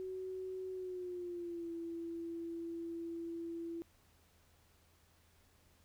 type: tone with pitch glide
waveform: sine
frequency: 374.1 to 335.2 Hz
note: F#4 to E4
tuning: +19 to +29 cents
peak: -40 dBFS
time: 0-3.82 s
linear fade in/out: 0 ms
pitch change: -190 cents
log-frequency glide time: 0.72-1.71 s
effects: added 83 Hz sine -70 dBFS peak until 5.84 s + pink hiss -70 dBFS RMS until 5.84 s